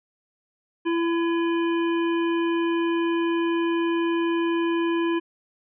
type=harmonic tone with a mistuned harmonic; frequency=336 Hz; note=E4; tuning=33 cents sharp; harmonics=1 / 3 / 5 / 7 / 9; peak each=-21 / -31 / -35 / -38 / -40 dBFS; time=0.85-5.2 s; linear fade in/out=20 ms; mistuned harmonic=7; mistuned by=+70 cents; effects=none